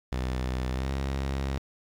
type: tone with pitch glide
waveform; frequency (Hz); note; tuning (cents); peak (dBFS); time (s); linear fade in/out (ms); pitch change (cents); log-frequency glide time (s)
sawtooth; 63.5 to 67.67; B1 to C#2; +49 to -41; -24; 0.12-1.58; 0; +110; 0.72-0.91
effects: low-pass 7000 Hz 12 dB/octave + 9-bit